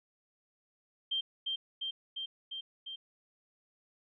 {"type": "tone with echo", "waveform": "sine", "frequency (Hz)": 3161, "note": "G7", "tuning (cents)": 14, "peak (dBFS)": -30, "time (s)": [1.11, 1.21], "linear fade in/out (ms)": 10, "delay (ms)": 350, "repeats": 5, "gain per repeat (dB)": -2, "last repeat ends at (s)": 2.96, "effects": []}